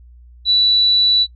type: tone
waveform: sine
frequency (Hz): 3951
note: B7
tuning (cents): 0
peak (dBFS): -10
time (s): 0.45-1.27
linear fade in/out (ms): 50
effects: noise-tail reverb RT60 0.1 s tail -22 dB re dry + added 60 Hz sine -40 dBFS peak until 1.35 s